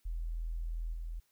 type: tone with level steps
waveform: sine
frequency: 41.22 Hz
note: E1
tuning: 1 cent sharp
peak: -34 / -37 dBFS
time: 0.05-1.2 s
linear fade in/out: 10 ms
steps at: 0.93 s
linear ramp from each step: 10 ms
effects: white hiss -74 dBFS RMS until 1.31 s